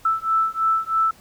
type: beating tone pair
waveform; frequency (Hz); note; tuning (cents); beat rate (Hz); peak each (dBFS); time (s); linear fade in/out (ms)
sine; 1318.5 / 1321.6; E6 / E6; 0 / +4; 3.1; -21; 0.05-1.11; 5
effects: pink hiss -51 dBFS RMS until 1.2 s